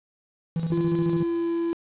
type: tone with tremolo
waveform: triangle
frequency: 164.81 Hz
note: E3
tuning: in tune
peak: -20 dBFS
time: 0.56-1.23 s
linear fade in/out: 2 ms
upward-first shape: square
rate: 14 Hz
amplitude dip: 55%
type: tone with pitch glide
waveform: triangle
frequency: 340.7 to 336.6 Hz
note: F4 to E4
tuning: -43 to +36 cents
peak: -21 dBFS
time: 0.72-1.73 s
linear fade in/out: 0 ms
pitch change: -21 cents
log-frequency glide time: 1.08-1.54 s
effects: resampled to 8000 Hz + 8-bit